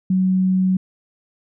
sine tone, 186.7 Hz, F#3, 16 cents sharp, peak -14 dBFS, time 0.1-0.77 s, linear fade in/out 5 ms, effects none

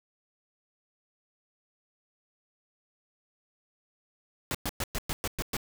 pink noise bursts, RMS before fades -31 dBFS, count 8, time 4.51-5.568 s, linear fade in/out 0 ms, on 36 ms, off 110 ms, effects none

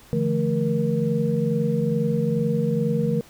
sine tone cluster, 147.4 / 169.7 / 219.3 / 472.8 Hz, D3 / F3 / A3 / A#4, +7 / -49 / -6 / +24 cents, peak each -25 dBFS, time 0.13-3.21 s, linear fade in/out 0 ms, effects pink hiss -50 dBFS RMS until 3.29 s

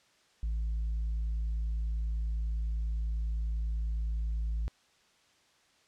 sine tone with tanh clipping, 55 Hz, A1, in tune, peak -30 dBFS, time 0.43-4.68 s, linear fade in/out 0 ms, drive 1 dB, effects white hiss -66 dBFS RMS until 5.87 s + low-pass 6000 Hz 12 dB/octave

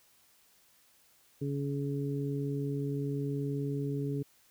harmonic tone, 140.9 Hz, C#3, 29 cents sharp, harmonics 1 / 2 / 3, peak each -33 / -36 / -38 dBFS, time 1.41-4.23 s, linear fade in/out 10 ms, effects white hiss -65 dBFS RMS until 4.5 s

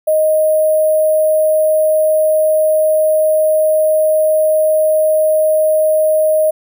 sine tone with sample-and-hold, 622.3 Hz, D#5, in tune, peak -9 dBFS, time 0.07-6.51 s, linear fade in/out 10 ms, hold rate 11025 Hz, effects none

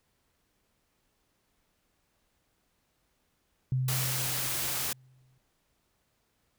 sine tone with exponential decay, 129.2 Hz, C3, 21 cents flat, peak -24 dBFS, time 3.72-5.38 s, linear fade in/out 2 ms, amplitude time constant 360 ms
white noise, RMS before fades -32 dBFS, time 3.88-4.93 s, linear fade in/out 5 ms
effects pink hiss -74 dBFS RMS until 6.58 s

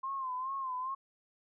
sine tone with vibrato, 1048 Hz, C6, 2 cents sharp, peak -34 dBFS, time 0.03-0.95 s, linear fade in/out 10 ms, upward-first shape sine, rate 2.4 Hz, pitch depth 75 cents each way, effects none

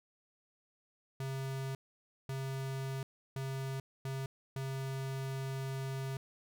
square tone bursts at uneven times, 134.2 Hz, C3, 44 cents sharp, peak -37 dBFS, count 5, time 1.2-1.75 / 2.29-3.03 / 3.36-3.8 / 4.05-4.26 / 4.56-6.17 s, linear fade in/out 2 ms, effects none

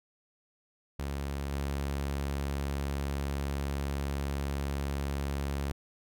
sawtooth tone with level steps, 70 Hz, C#2, 18 cents sharp, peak -29 / -27 dBFS, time 0.99-5.72 s, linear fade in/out 5 ms, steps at 1.52 s, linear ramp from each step 10 ms, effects none

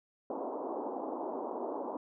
pink band-pass noise, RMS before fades -38 dBFS, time 0.3-1.97 s, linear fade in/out 2 ms, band 260 to 1000 Hz, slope 48 dB/octave, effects none

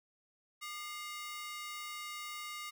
sawtooth ring-modulated tone, 1659 Hz, G#6, 2 cents flat, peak -35 dBFS, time 0.61-2.71 s, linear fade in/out 20 ms, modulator 451 Hz, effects none

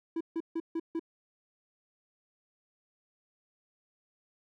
triangle tone bursts, 329.6 Hz, E4, in tune, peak -28 dBFS, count 5, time 0.16-0.995 s, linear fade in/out 5 ms, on 47 ms, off 150 ms, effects none

